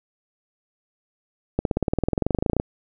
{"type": "accelerating click train", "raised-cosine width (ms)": 2, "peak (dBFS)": -7, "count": 23, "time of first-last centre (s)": [1.59, 2.599], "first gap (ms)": 62, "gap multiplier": 0.97, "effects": []}